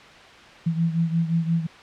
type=beating tone pair; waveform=sine; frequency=164.81 / 170.51 Hz; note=E3 / F3; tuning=0 / -41 cents; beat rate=5.7 Hz; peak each=-21 / -26 dBFS; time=0.66-1.67 s; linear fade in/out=10 ms; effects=white hiss -45 dBFS RMS until 1.82 s + low-pass 3000 Hz 12 dB/octave